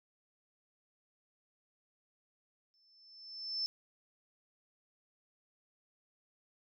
sine tone with exponential growth, 5290 Hz, E8, 5 cents sharp, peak -31 dBFS, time 2.74-3.66 s, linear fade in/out 0 ms, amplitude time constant 200 ms, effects none

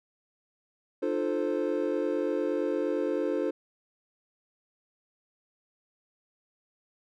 triangle chord, D minor seventh, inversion none, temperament equal with one note detuned, 300.5 / 349.2 / 440 / 523.3 Hz, D4 / F4 / A4 / C5, +40 / 0 / 0 / 0 cents, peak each -30 dBFS, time 1.02-3.51 s, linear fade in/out 10 ms, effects none

